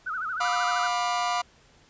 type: tone with vibrato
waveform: sine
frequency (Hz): 1375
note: F6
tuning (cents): -27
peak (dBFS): -28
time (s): 0.06-0.88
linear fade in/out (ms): 10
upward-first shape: sine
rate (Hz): 13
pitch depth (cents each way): 180
type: chord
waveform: 40% pulse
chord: B diminished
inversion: second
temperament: just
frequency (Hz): 711.2 / 987.8 / 1185.3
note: F5 / B5 / D6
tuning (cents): +31 / 0 / +16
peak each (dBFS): -27 / -29 / -29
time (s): 0.4-1.42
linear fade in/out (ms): 10
effects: pink hiss -58 dBFS RMS until 1.89 s + resampled to 16000 Hz